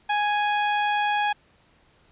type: tone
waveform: sawtooth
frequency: 830.6 Hz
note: G#5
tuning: in tune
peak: -17 dBFS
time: 0.09-1.33 s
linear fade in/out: 10 ms
effects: pink hiss -60 dBFS RMS until 2.11 s + resampled to 8000 Hz